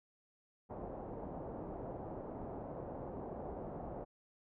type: low-pass noise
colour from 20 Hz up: white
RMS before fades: -45 dBFS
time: 0.69-4.05 s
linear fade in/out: 20 ms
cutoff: 730 Hz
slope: 24 dB/octave
effects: none